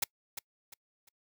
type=noise with echo; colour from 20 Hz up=white; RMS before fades=-29 dBFS; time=0.02-0.04 s; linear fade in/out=5 ms; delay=350 ms; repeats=3; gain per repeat=-10 dB; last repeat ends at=1.09 s; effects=noise-tail reverb RT60 0.1 s tail -26 dB re dry